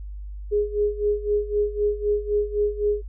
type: tone with tremolo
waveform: sine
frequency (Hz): 415.3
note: G#4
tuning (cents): 0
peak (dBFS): -17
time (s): 0.51-3.02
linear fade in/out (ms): 20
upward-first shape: sine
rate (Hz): 3.9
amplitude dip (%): 85
effects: noise-tail reverb RT60 0.1 s tail -21 dB re dry + added 50 Hz sine -32 dBFS peak until 3.08 s